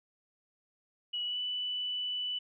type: tone with pitch glide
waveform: sine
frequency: 2930 to 2978 Hz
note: F#7 to F#7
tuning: -18 to +11 cents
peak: -32 dBFS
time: 1.13-2.39 s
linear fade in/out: 10 ms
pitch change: +29 cents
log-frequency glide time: 1.24-1.39 s
effects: none